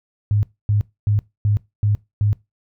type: tone bursts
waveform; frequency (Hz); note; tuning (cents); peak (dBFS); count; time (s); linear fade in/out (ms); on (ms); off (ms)
sine; 103.83; G#2; 0; -14; 6; 0.31-2.33; 0; 120; 260
effects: noise-tail reverb RT60 0.2 s tail -21 dB re dry